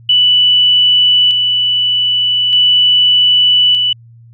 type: tone with tremolo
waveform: sine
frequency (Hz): 2969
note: F#7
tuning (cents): +5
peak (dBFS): -6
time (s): 0.09-3.93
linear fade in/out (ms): 5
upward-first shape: square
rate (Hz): 0.41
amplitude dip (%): 35
effects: added 116 Hz sine -37 dBFS peak until 4.33 s